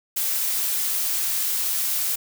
blue noise, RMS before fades -24 dBFS, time 0.16-2.16 s, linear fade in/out 10 ms, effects none

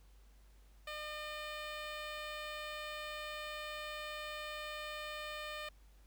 10% pulse tone with notch filter, 605 Hz, D#5, 49 cents flat, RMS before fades -44 dBFS, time 0.87-5.69 s, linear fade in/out 5 ms, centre 11000 Hz, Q 0.64, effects added 50 Hz sine -59 dBFS peak until 6.06 s + pink hiss -71 dBFS RMS until 6.06 s

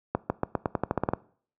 accelerating click train, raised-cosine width 1 ms, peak -10 dBFS, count 12, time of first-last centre 0.15-1.135 s, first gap 150 ms, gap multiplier 0.89, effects noise-tail reverb RT60 0.5 s tail -21 dB re dry + high-pass 80 Hz 12 dB/octave

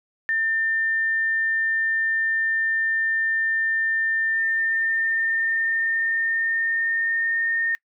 sine tone with pitch glide, 1800 to 1829.3 Hz, A6 to A#6, +39 to -33 cents, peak -20 dBFS, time 0.29-7.75 s, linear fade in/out 0 ms, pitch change +28 cents, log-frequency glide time 4.21-7.47 s, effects noise-tail reverb RT60 0.1 s tail -24 dB re dry

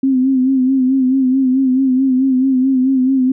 sine tone with vibrato, 261.6 Hz, C4, in tune, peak -10 dBFS, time 0.03-3.32 s, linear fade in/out 5 ms, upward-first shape sine, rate 4.6 Hz, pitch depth 55 cents each way, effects none

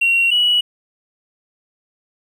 triangle tone pair in turn, 2744 / 2932 Hz, F7 / F#7, -31 / -16 cents, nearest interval minor second, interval 115 cents, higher second, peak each -9 dBFS, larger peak neither, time 0.01-0.31 / 0.31-0.61 s, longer neither, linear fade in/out 10 ms, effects tanh soft clip ceiling -9 dBFS

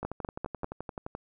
two click trains, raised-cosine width 1 ms, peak -18 / -22 dBFS, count 4 / 14, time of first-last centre 0.05-0.644 / 0.03-1.151 s, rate 5.05 / 11.6 Hz, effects none

